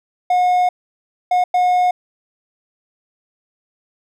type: tone bursts at uneven times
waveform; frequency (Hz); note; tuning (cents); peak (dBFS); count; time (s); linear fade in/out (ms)
triangle; 723; F#5; -40; -10; 3; 0.3-0.69 / 1.31-1.44 / 1.54-1.91; 5
effects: none